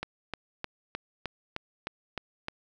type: click train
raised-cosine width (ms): 0.3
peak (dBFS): -17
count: 9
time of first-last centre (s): 0.03-2.484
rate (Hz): 3.26
effects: none